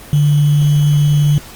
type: tone with sample-and-hold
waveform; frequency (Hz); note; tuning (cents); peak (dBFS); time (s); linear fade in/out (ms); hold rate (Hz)
sine; 146.83; D3; 0; -8; 0.13-1.38; 0; 3150
effects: pink hiss -35 dBFS RMS until 1.55 s + Opus 24 kbps